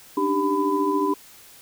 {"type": "tone cluster", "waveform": "sine", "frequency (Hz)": [286.1, 300, 391.9, 1002], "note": ["D4", "D4", "G4", "B5"], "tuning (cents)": [-45, 37, 0, 25], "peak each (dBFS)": [-30, -24, -24, -24], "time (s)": [0.17, 1.14], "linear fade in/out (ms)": 5, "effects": ["white hiss -48 dBFS RMS until 1.61 s"]}